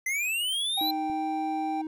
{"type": "linear sweep", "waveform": "square", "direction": "up", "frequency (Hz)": [2020, 4068], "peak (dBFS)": -27, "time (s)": [0.06, 0.91], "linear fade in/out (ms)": 5}
{"type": "tone", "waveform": "triangle", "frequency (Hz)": 784, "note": "G5", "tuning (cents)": 0, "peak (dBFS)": -27, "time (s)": [0.77, 1.82], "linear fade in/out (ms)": 10}
{"type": "tone with pitch glide", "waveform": "triangle", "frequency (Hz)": [311.1, 313.4], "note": ["D#4", "D#4"], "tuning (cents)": [0, 13], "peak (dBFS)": -29, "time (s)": [0.81, 1.87], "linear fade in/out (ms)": 2, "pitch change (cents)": 13, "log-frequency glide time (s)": [1.08, 1.23]}
{"type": "click", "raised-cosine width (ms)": 3, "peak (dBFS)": -33, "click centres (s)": 1.099}
{"effects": []}